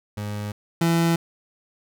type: tone pair in turn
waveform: 30% pulse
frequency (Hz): 104 / 167.29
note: G#2 / E3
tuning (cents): +3 / +26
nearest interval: minor sixth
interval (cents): 823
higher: second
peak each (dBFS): -25 / -15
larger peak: second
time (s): 0.17-0.52 / 0.81-1.16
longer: neither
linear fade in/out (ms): 5
effects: none